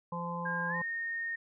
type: harmonic tone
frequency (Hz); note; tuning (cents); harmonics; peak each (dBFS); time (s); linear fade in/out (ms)
172; F3; -26; 1 / 3 / 5 / 6; -38 / -42 / -42 / -38; 0.12-0.82; 5
type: tone with pitch glide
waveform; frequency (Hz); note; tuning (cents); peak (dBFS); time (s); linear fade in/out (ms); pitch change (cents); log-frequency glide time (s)
sine; 1613 to 1842.2; G6 to A#6; +49 to -21; -33; 0.45-1.36; 10; +230; 0.68-0.76
effects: none